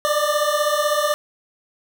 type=beating tone pair; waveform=25% pulse; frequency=587.3 / 603.3 Hz; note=D5 / D5; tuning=0 / +46 cents; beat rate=16 Hz; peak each=-17 dBFS; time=0.05-1.14 s; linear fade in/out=0 ms; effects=none